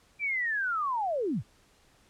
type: linear sweep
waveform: sine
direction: down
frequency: 2373 to 73.42 Hz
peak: -27 dBFS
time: 0.19-1.43 s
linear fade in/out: 50 ms
effects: pink hiss -63 dBFS RMS until 2.09 s + low-pass 10000 Hz 12 dB/octave